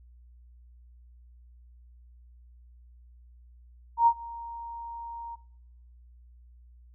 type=tone with ADSR envelope; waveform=sine; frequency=932.3 Hz; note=A#5; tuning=in tune; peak=-15 dBFS; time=3.97-5.36 s; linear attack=96 ms; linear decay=66 ms; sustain=-21 dB; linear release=17 ms; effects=noise-tail reverb RT60 0.8 s tail -23 dB re dry + added 60 Hz sine -51 dBFS peak until 6.94 s